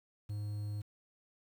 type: tone with quantisation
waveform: triangle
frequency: 103.9 Hz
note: G#2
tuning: 1 cent sharp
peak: -34 dBFS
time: 0.29-0.82 s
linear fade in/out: 10 ms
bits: 10
effects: none